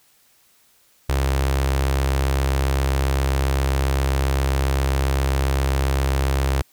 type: tone with notch filter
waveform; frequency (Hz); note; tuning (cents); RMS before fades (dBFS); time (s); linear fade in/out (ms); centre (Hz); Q
sawtooth; 67.5; C#2; -45; -20; 1.09-6.62; 5; 210; 1.3
effects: white hiss -58 dBFS RMS until 6.72 s